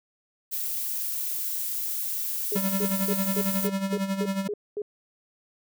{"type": "noise", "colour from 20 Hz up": "violet", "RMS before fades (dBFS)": -30, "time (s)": [0.51, 3.68], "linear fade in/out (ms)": 20}
{"type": "tone bursts", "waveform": "sine", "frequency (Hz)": 415.3, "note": "G#4", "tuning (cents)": 0, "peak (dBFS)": -27, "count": 9, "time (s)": [2.52, 4.819], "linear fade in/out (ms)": 2, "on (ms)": 51, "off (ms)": 230}
{"type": "tone with tremolo", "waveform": "square", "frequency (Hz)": 194.3, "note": "G3", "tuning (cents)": -15, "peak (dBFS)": -24, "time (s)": [2.55, 4.48], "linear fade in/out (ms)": 10, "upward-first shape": "sine", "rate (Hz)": 11, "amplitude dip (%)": 65}
{"effects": []}